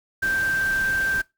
sine tone in noise, 1568 Hz, G6, in tune, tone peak -20 dBFS, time 0.22-1.22 s, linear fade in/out 10 ms, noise pink, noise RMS -35 dBFS, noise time 0.22-1.22 s, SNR +12 dB, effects noise-tail reverb RT60 0.2 s tail -20 dB re dry

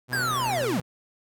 sawtooth tone with vibrato, 124.8 Hz, B2, 19 cents sharp, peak -28 dBFS, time 0.08-0.82 s, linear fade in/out 50 ms, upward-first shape sine, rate 18 Hz, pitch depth 10 cents each way
white low-pass noise, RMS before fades -39 dBFS, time 0.11-0.66 s, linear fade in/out 10 ms, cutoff 1900 Hz, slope 96 dB/octave
square linear sweep, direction down, 1661.2 to 144.5 Hz, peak -25 dBFS, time 0.13-0.8 s, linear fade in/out 0 ms
effects none

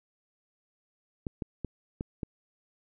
clicks, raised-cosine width 3 ms, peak -20 dBFS, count 5, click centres 1.268 / 1.422 / 1.647 / 2.009 / 2.232 s, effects none

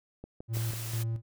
click train, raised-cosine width 2 ms, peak -29 dBFS, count 4, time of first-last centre 0.24-0.735 s, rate 6.06 Hz
triangle tone with tremolo, 113.8 Hz, A#2, 41 cents flat, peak -27 dBFS, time 0.48-1.22 s, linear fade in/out 50 ms, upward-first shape square, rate 2.2 Hz, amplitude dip 55%
white noise, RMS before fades -41 dBFS, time 0.53-1.04 s, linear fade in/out 20 ms
effects none

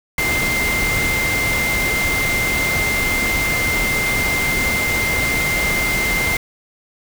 sine tone in noise, 2093 Hz, C7, in tune, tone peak -18 dBFS, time 0.18-6.37 s, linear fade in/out 2 ms, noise pink, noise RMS -22 dBFS, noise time 0.18-6.37 s, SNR +1 dB, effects none

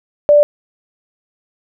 sine tone, 587.3 Hz, D5, in tune, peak -5 dBFS, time 0.29-0.43 s, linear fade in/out 0 ms, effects none

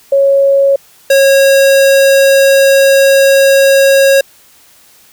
sine / square tone pair in turn, 552 / 546.3 Hz, C#5 / C#5, -7 / -25 cents, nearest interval unison, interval 18 cents, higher first, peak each -5 dBFS, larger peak neither, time 0.12-0.76 / 1.1-4.21 s, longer second, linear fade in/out 5 ms, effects white hiss -44 dBFS RMS until 5.12 s

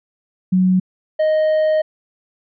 sine / triangle tone pair in turn, 185 / 622.3 Hz, F#3 / D#5, 0 / 0 cents, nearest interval octave + major sixth, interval 2100 cents, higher second, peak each -11 dBFS, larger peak neither, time 0.52-0.8 / 1.19-1.82 s, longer second, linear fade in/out 10 ms, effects resampled to 11025 Hz

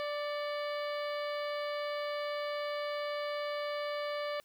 harmonic tone with a mistuned harmonic, 587.3 Hz, D5, in tune, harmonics 1 / 2 / 3 / 4 / 5 / 6 / 7 / 8, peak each -35 / -41 / -45 / -47 / -49 / -51 / -52 / -53 dBFS, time 0-4.4 s, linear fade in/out 0 ms, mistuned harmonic 4, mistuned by -68 cents, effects white hiss -68 dBFS RMS until 4.44 s

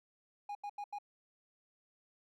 triangle tone bursts, 820 Hz, G#5, 22 cents flat, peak -37 dBFS, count 4, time 0.49-0.986 s, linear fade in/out 5 ms, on 61 ms, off 84 ms, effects none

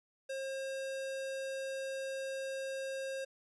square tone, 536 Hz, C5, 42 cents sharp, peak -38 dBFS, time 0.29-3.25 s, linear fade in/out 10 ms, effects resampled to 24000 Hz

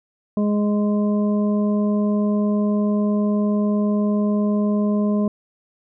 harmonic tone, 207.7 Hz, G#3, in tune, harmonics 1 / 2 / 3 / 5, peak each -17 / -27 / -28 / -35 dBFS, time 0.37-5.28 s, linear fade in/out 2 ms, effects none

